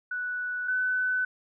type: tone pair in turn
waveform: sine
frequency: 1480 / 1505 Hz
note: F#6 / F#6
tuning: 0 / +29 cents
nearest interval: unison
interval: 29 cents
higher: second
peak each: -29 / -24 dBFS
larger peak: second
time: 0.11-0.68 / 0.68-1.25 s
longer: neither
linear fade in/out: 5 ms
effects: none